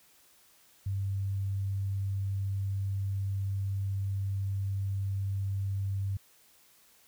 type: tone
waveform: sine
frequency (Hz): 98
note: G2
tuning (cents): 0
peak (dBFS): -29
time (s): 0.86-6.17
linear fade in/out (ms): 5
effects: white hiss -62 dBFS RMS until 7.07 s